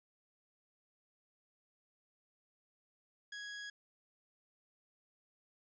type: tone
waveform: sawtooth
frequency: 1661.2 Hz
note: G#6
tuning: in tune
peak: -40 dBFS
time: 3.32-3.7 s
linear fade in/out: 5 ms
effects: resampled to 16000 Hz + 12-bit